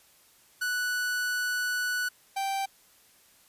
45% pulse tone pair in turn, 1480 / 782 Hz, F#6 / G5, 0 / -4 cents, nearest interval major seventh, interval 1104 cents, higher first, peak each -27 / -28 dBFS, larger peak first, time 0.61-2.09 / 2.36-2.66 s, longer first, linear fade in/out 10 ms, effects white hiss -60 dBFS RMS until 3.48 s + resampled to 32000 Hz

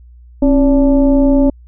sine tone with frequency modulation, 271.6 Hz, C#4, 35 cents flat, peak -7 dBFS, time 0.42-1.5 s, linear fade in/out 5 ms, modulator 302 Hz, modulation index 0.85, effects added 60 Hz sine -37 dBFS peak until 1.67 s

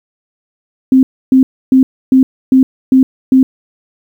sine tone bursts, 261.6 Hz, C4, in tune, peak -3 dBFS, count 7, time 0.92-3.43 s, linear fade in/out 2 ms, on 110 ms, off 290 ms, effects 7-bit

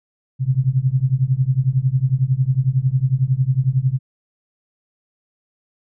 sine tone with tremolo, 130.7 Hz, C3, 1 cent flat, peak -10 dBFS, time 0.39-3.99 s, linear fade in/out 50 ms, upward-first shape triangle, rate 11 Hz, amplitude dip 100%, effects none

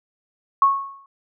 sine tone with exponential decay, 1100 Hz, C#6, 14 cents flat, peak -9 dBFS, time 0.62-1.06 s, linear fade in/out 2 ms, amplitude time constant 94 ms, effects none

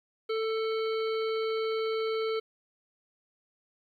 harmonic tone, 443 Hz, A4, 12 cents sharp, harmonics 1 / 3 / 5 / 7 / 9 / 10, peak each -28 / -38 / -42 / -45 / -47 / -48 dBFS, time 0.29-2.4 s, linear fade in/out 10 ms, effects 11-bit

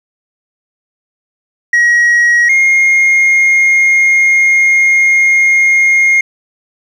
sine tone pair in turn, 1902 / 2135 Hz, A#6 / C7, +34 / +34 cents, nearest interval major second, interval 200 cents, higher second, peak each -3 dBFS, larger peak neither, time 1.73-2.49 / 2.49-6.21 s, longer second, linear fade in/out 5 ms, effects tanh soft clip ceiling -5 dBFS + 7-bit

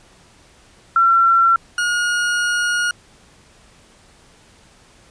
sine / 40% pulse tone pair in turn, 1357 / 1436.1 Hz, E6 / F6, +50 / +48 cents, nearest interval minor second, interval 98 cents, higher second, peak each -10 / -16 dBFS, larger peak first, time 0.96-1.56 / 1.78-2.91 s, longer second, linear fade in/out 2 ms, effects pink hiss -50 dBFS RMS until 5.1 s + resampled to 22050 Hz

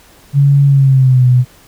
sine tone with pitch glide, 140.7 to 125.35 Hz, C#3 to B2, +26 to +26 cents, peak -5 dBFS, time 0.33-1.45 s, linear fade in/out 50 ms, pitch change -200 cents, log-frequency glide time 0.66-1.26 s, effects pink hiss -44 dBFS RMS until 1.67 s

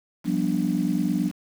sine chord, G dominant seventh, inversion third, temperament just, 176.4 / 196 / 245 / 294 Hz, F3 / G3 / B3 / D4, +18 / 0 / -14 / +2 cents, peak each -26 dBFS, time 0.24-1.32 s, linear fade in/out 50 ms, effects tanh soft clip ceiling -12 dBFS + 7-bit

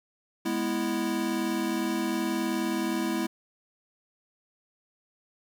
square chord, E major, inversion first, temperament equal, 207.7 / 246.9 / 329.6 Hz, G#3 / B3 / E4, 0 / 0 / 0 cents, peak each -33 / -33 / -30 dBFS, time 0.45-3.27 s, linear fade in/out 10 ms, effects 10-bit

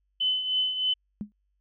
sine tone with tremolo, 3028 Hz, F#7, 39 cents sharp, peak -21 dBFS, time 0.2-0.94 s, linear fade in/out 10 ms, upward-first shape triangle, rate 3.2 Hz, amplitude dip 65%
sine tone with exponential decay, 207.7 Hz, G#3, in tune, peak -26 dBFS, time 1.21-1.32 s, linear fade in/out 0 ms, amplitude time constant 22 ms
effects added 49 Hz sine -70 dBFS peak until 1.6 s

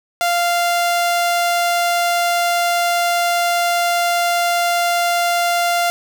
sawtooth tone, 695 Hz, F5, 9 cents flat, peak -11 dBFS, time 0.21-5.9 s, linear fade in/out 0 ms, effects none

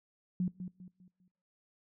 sine tone with echo, 181.4 Hz, F#3, 34 cents flat, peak -28 dBFS, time 0.4-0.48 s, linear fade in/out 2 ms, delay 200 ms, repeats 4, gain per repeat -9 dB, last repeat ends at 1.28 s, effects noise-tail reverb RT60 0.6 s tail -23 dB re dry

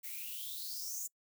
violet noise with high-pass filter sweep, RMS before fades -42 dBFS, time 0.03-1.08 s, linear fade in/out 20 ms, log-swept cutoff 2000 to 7200 Hz, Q 8.7, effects noise-tail reverb RT60 0.1 s tail -25 dB re dry

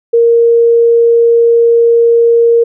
sine tone, 466.2 Hz, A#4, in tune, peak -4 dBFS, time 0.13-2.64 s, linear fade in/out 10 ms, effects none

